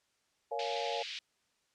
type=chord; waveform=sine; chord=Bb minor seventh; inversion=none; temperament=just; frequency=466.2 / 559.4 / 699.2 / 839.1 Hz; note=Bb4 / Db5 / F5 / Ab5; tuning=0 / +16 / +2 / +18 cents; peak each=-39 dBFS; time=0.51-1.03 s; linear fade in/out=10 ms
type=band-pass noise; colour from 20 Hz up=white; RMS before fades=-42 dBFS; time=0.59-1.19 s; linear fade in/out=2 ms; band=2300 to 4200 Hz; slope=24 dB/octave
effects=white hiss -75 dBFS RMS until 1.74 s + low-pass 7000 Hz 12 dB/octave